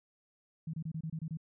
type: tone bursts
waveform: sine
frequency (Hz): 159.9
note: D#3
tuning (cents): +48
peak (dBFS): -35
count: 8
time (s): 0.67-1.372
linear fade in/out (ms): 5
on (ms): 65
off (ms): 26
effects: none